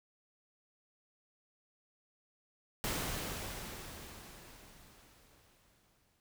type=noise with exponential decay; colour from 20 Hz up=pink; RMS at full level=-35 dBFS; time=2.84-6.2 s; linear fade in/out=0 ms; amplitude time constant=730 ms; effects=none